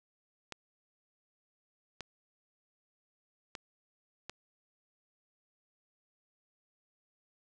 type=clicks; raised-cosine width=0.2 ms; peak=-23 dBFS; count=4; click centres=0.523 / 2.007 / 3.552 / 4.296 s; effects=resampled to 24000 Hz + 9-bit